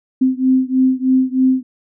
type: beating tone pair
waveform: sine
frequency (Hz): 258.3 / 261.5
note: C4 / C4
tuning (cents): -22 / -1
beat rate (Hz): 3.2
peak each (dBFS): -14 / -15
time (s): 0.21-1.63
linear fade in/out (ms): 10
effects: none